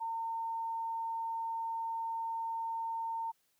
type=tone; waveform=sine; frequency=910 Hz; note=A#5; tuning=42 cents flat; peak=-34 dBFS; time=0-3.32 s; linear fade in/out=20 ms; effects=white hiss -75 dBFS RMS until 3.59 s